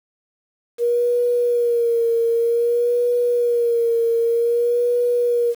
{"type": "tone with vibrato", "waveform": "sine", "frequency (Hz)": 473.4, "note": "A#4", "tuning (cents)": 27, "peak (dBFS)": -15, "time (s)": [0.78, 5.55], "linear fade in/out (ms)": 50, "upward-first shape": "sine", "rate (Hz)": 0.53, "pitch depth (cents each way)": 41, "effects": ["7-bit"]}